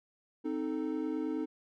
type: chord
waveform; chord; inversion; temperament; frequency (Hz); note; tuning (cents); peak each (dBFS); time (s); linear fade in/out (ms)
triangle; A diminished; first; equal; 261.6 / 311.1 / 440; C4 / Eb4 / A4; 0 / 0 / 0; -35 / -32 / -38; 0.44-1.46; 20
effects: none